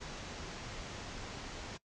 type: low-pass noise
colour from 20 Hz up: pink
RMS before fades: -45 dBFS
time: 0-1.78 s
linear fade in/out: 20 ms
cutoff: 7000 Hz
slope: 48 dB/octave
effects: noise-tail reverb RT60 0.1 s tail -21 dB re dry